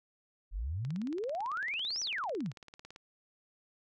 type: exponential two-way sweep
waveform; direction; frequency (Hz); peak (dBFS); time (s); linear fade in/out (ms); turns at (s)
sine; up then down; 40.57 to 6060 to 109.4; -33; 0.51-2.53; 50; 2.01
type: click train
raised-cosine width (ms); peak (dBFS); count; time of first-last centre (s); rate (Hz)
0.2; -32; 39; 0.85-2.961; 18
effects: none